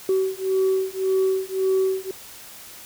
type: beating tone pair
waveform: sine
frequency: 379.2 / 381 Hz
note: F#4 / G4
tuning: +43 / -49 cents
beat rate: 1.8 Hz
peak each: -21 dBFS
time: 0.09-2.11 s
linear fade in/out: 2 ms
effects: tanh soft clip ceiling -14 dBFS + white hiss -42 dBFS RMS until 2.85 s